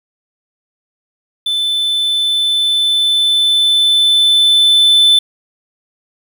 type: tone with level ramp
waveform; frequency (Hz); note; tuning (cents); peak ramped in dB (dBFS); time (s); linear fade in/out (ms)
triangle; 3520; A7; 0; -12 to -4; 1.46-5.19; 5
effects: 7-bit